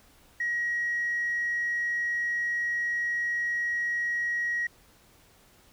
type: tone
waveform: sine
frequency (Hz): 1900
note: A#6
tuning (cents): +33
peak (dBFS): -25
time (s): 0.4-4.67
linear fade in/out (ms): 5
effects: tanh soft clip ceiling -22 dBFS + pink hiss -59 dBFS RMS until 5.72 s